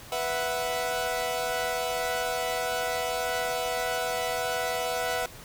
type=chord; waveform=sawtooth; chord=B suspended fourth; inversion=none; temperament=equal; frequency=493.9 / 659.3 / 740 Hz; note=B4 / E5 / F#5; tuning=0 / 0 / 0 cents; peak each=-28 dBFS; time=0.12-5.26 s; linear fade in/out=2 ms; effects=pink hiss -46 dBFS RMS until 5.44 s